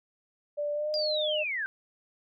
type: tone with pitch glide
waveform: sine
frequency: 587.3 to 610.1 Hz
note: D5 to D#5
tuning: 0 to -34 cents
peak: -28 dBFS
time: 0.57-1.44 s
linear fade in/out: 20 ms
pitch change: +66 cents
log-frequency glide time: 0.73-0.91 s
type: linear sweep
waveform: sine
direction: down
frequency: 4923 to 1512 Hz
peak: -29 dBFS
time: 0.94-1.66 s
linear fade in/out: 0 ms
effects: none